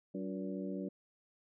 harmonic tone with a mistuned harmonic, 95.6 Hz, G2, 43 cents flat, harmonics 2 / 3 / 4 / 5 / 6, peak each -40 / -42 / -45 / -48 / -48 dBFS, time 0.14-0.89 s, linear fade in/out 10 ms, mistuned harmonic 4, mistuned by -98 cents, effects none

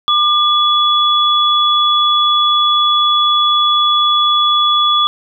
sine tone pair together, 1200 / 3404 Hz, D6 / G#7, +37 / +42 cents, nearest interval octave + tritone, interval 1805 cents, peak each -12 dBFS, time 0.08-5.07 s, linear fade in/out 0 ms, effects none

